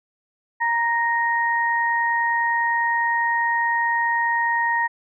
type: tone pair together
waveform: sine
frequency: 935 / 1864.7 Hz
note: A#5 / A#6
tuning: +5 / 0 cents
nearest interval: octave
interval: 1195 cents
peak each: -21 dBFS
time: 0.6-4.88 s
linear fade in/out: 20 ms
effects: none